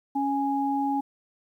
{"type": "tone pair together", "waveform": "sine", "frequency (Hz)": [277.2, 829.8], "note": ["C#4", "G#5"], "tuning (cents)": [0, -2], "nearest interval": "octave + perfect fifth", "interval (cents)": 1898, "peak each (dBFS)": -26, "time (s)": [0.15, 1.01], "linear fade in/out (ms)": 10, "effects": ["10-bit"]}